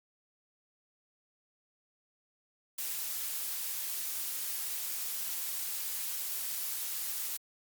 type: noise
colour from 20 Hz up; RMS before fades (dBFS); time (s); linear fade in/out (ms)
blue; -36; 2.78-7.37; 5
effects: Opus 48 kbps